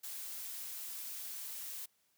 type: noise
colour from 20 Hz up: blue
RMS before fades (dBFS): -44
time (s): 0.03-1.86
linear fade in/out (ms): 10
effects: white hiss -75 dBFS RMS until 2.17 s + high-pass 60 Hz 12 dB/octave